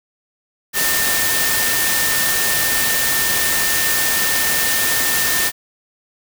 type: tone in noise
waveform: sine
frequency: 1800 Hz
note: A6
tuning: 39 cents sharp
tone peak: -22 dBFS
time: 0.73-5.52 s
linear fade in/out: 50 ms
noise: white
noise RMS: -18 dBFS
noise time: 0.73-5.52 s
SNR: -7 dB
effects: none